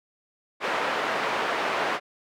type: band-pass noise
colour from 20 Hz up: pink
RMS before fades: -27 dBFS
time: 0.6-2 s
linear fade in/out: 50 ms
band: 550 to 2100 Hz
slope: 12 dB/octave
effects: none